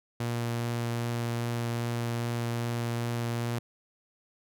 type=tone with vibrato; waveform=sawtooth; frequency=118.1 Hz; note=A#2; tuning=23 cents sharp; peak=-25 dBFS; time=0.2-3.59 s; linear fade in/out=5 ms; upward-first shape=triangle; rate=2.5 Hz; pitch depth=9 cents each way; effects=none